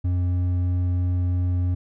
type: tone with hard clipping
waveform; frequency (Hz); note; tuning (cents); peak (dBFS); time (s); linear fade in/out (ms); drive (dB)
sine; 89.7; F2; +47; -21; 0.04-1.75; 10; 5
effects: none